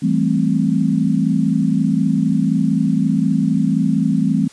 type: chord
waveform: sine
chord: A minor seventh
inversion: second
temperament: equal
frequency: 164.81 / 196 / 220 / 261.6 Hz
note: E3 / G3 / A3 / C4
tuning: 0 / 0 / 0 / 0 cents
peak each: -19 dBFS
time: 0.02-4.48 s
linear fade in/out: 10 ms
effects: white hiss -46 dBFS RMS until 4.52 s + resampled to 22050 Hz